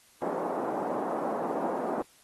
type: band-pass noise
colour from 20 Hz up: white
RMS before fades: -32 dBFS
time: 0.22-2.02 s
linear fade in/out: 0 ms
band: 220 to 880 Hz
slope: 24 dB/octave
effects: white hiss -60 dBFS RMS until 2.23 s + AAC 32 kbps

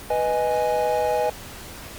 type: chord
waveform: triangle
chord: G# minor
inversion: first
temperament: equal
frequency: 493.9 / 622.3 / 830.6 Hz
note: B4 / D#5 / G#5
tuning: 0 / 0 / 0 cents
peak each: -22 dBFS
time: 0.1-1.3 s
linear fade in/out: 5 ms
effects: pink hiss -39 dBFS RMS until 1.98 s + Opus 48 kbps

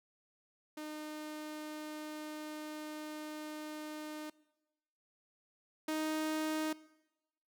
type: tone pair in turn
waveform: sawtooth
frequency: 305.3 / 311.4 Hz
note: D#4 / D#4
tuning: -33 / +2 cents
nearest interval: unison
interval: 35 cents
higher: second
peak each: -38 / -30 dBFS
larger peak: second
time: 0.77-4.3 / 5.88-6.73 s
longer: first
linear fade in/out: 5 ms
effects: noise-tail reverb RT60 1.0 s tail -21 dB re dry

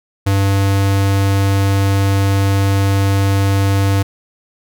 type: tone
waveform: square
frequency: 98.3 Hz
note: G2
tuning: 5 cents sharp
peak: -12 dBFS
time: 0.26-4.03 s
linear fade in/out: 10 ms
effects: none

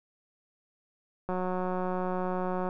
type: click train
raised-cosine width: 1 ms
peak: -19 dBFS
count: 257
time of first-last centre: 1.29-2.689 s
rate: 183 Hz
effects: none

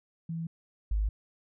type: tone pair in turn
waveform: sine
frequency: 164.81 / 51.91 Hz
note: E3 / G#1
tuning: 0 / 0 cents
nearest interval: octave + minor sixth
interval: 2000 cents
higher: first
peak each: -32 / -25 dBFS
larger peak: second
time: 0.29-0.47 / 0.91-1.09 s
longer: neither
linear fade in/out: 5 ms
effects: none

